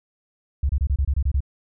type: tone bursts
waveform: sine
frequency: 68.8 Hz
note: C#2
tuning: 12 cents flat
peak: -17 dBFS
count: 9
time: 0.63-1.405 s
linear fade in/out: 5 ms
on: 63 ms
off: 26 ms
effects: none